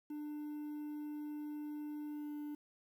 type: tone with pitch glide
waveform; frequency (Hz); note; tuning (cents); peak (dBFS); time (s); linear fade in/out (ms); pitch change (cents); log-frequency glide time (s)
triangle; 298 to 295.8; D4 to D4; +25 to +13; -39; 0.1-2.55; 5; -12; 2.04-2.32
effects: 11-bit